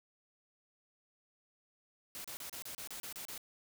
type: noise bursts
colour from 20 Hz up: white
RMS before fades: -45 dBFS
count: 10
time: 2.15-3.378 s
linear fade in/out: 0 ms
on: 94 ms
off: 32 ms
effects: none